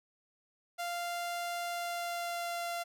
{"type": "tone with pitch glide", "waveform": "sawtooth", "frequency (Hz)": [695, 689.4], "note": ["F5", "F5"], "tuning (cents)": [-9, -23], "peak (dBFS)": -31, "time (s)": [0.78, 2.84], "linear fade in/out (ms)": 20, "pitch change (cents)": -14, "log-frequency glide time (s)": [1.67, 2.66], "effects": []}